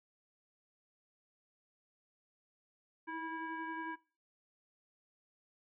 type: tone with frequency modulation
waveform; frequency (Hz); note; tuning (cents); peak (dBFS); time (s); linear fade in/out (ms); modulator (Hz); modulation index
sine; 977; B5; -19; -39; 3.07-3.96; 20; 655; 1.3
effects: noise-tail reverb RT60 0.4 s tail -22 dB re dry